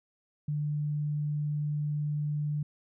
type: tone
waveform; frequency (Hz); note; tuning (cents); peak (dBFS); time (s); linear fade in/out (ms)
sine; 148.5; D3; +20; -28; 0.48-2.63; 5
effects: none